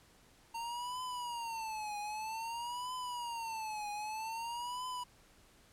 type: tone with vibrato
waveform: square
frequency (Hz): 915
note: A#5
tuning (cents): -32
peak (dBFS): -39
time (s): 0.54-5.04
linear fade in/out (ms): 10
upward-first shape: triangle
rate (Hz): 0.52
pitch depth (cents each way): 180
effects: pink hiss -64 dBFS RMS until 5.72 s + low-pass 12000 Hz 12 dB/octave